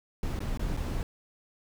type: noise with dropouts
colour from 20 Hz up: brown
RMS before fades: -31 dBFS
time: 0.23-1.03 s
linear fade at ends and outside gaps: 1 ms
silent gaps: 0.391-0.404 / 0.574-0.594 / 0.767-0.772 s
effects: none